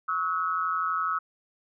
sine tone with amplitude modulation, 1290 Hz, E6, 38 cents flat, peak -21 dBFS, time 0.08-1.19 s, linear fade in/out 10 ms, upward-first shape sine, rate 172 Hz, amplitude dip 85%, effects none

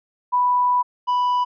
sine / triangle tone pair in turn, 987.8 / 987.8 Hz, B5 / B5, 0 / 0 cents, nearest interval unison, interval 0 cents, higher neither, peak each -15 dBFS, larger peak neither, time 0.32-0.83 / 1.07-1.45 s, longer first, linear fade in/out 20 ms, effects resampled to 11025 Hz

